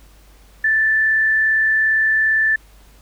sine tone with frequency modulation, 1760 Hz, A6, in tune, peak -13 dBFS, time 0.64-2.56 s, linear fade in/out 5 ms, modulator 37.5 Hz, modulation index 0.43, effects added 50 Hz sine -46 dBFS peak until 3.01 s + pink hiss -52 dBFS RMS until 3.01 s

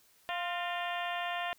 harmonic tone with a mistuned harmonic, 349.2 Hz, F4, in tune, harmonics 2 / 3 / 4 / 5 / 6 / 7 / 8 / 9 / 10, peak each -36 / -41 / -44 / -40 / -49 / -45 / -43 / -47 / -50 dBFS, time 0.29-1.53 s, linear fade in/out 0 ms, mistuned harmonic 5, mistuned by +58 cents, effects white hiss -65 dBFS RMS until 1.58 s

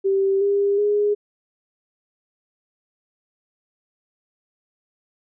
sine tone with pitch steps, 389.6 / 401.5 / 413.7 Hz, G4 / G4 / G#4, -11 / +41 / -7 cents, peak -16 dBFS, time 0.04-1.15 s, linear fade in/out 20 ms, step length 370 ms, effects none

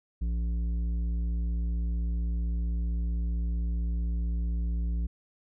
sine tone with tanh clipping, 57.8 Hz, A#1, 14 cents flat, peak -28 dBFS, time 0.21-5.07 s, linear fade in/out 10 ms, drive 9 dB, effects none

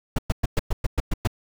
brown noise bursts, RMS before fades -20 dBFS, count 9, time 0.16-1.274 s, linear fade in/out 5 ms, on 26 ms, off 110 ms, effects none

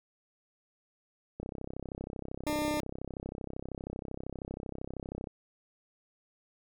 click train, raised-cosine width 2 ms, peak -25 dBFS, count 128, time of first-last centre 1.4-5.272 s, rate 32.8 Hz
20% pulse tone, 300.1 Hz, D4, 38 cents sharp, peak -25 dBFS, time 2.47-2.8 s, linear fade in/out 0 ms
effects none

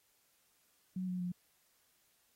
sine tone with pitch steps, 185 / 181.51 / 178.08 Hz, F#3 / F#3 / F3, 0 / -33 / +34 cents, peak -35 dBFS, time 0.96-1.32 s, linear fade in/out 5 ms, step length 120 ms, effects white hiss -73 dBFS RMS until 2.35 s + AAC 48 kbps

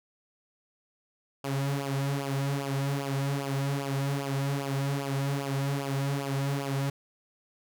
sawtooth tone with flanger, 138.59 Hz, C#3, in tune, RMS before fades -30 dBFS, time 1.44-6.9 s, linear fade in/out 5 ms, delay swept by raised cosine 0.5 to 4.7 ms, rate 2.5 Hz, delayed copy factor -0.75, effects none

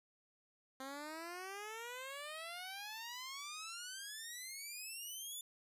10% pulse exponential sweep, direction up, 261.6 to 3520 Hz, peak -37 dBFS, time 0.8-5.41 s, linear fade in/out 2 ms, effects resampled to 32000 Hz

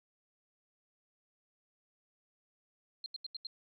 sine tone bursts, 4186 Hz, C8, in tune, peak -38 dBFS, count 5, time 3.04-3.469 s, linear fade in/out 2 ms, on 21 ms, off 81 ms, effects 13-bit

